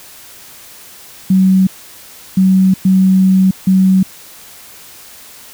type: tone bursts at uneven times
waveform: sine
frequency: 188.9 Hz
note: F#3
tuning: 36 cents sharp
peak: -6 dBFS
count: 4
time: 1.3-1.67 / 2.37-2.74 / 2.85-3.51 / 3.67-4.03 s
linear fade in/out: 5 ms
effects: white hiss -37 dBFS RMS until 5.53 s